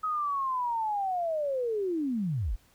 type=linear sweep; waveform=sine; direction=down; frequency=1276 to 32.18 Hz; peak=-27 dBFS; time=0.03-2.56 s; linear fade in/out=10 ms; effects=pink hiss -63 dBFS RMS until 2.74 s